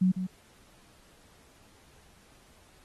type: tone with echo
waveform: sine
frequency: 185 Hz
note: F#3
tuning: in tune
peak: -20 dBFS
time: 0.01-0.12 s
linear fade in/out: 10 ms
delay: 150 ms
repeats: 1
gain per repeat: -9 dB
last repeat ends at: 0.27 s
effects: pink hiss -60 dBFS RMS until 2.84 s + AAC 32 kbps